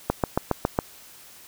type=click train; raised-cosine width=1 ms; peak=-6 dBFS; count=6; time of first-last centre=0.1-0.789 s; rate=7.26 Hz; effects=white hiss -48 dBFS RMS until 1.47 s